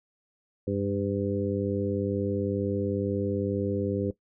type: harmonic tone with a mistuned harmonic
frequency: 100 Hz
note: G2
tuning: 35 cents sharp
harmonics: 1 / 2 / 3 / 4 / 5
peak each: -32 / -32 / -32 / -32 / -32 dBFS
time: 0.67-4.11 s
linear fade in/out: 5 ms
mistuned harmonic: 1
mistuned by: -37 cents
effects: noise-tail reverb RT60 0.1 s tail -17 dB re dry